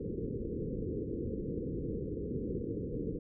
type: low-pass noise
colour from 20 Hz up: white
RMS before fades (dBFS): -37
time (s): 0-3.19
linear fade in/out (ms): 5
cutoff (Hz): 490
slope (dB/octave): 96
effects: none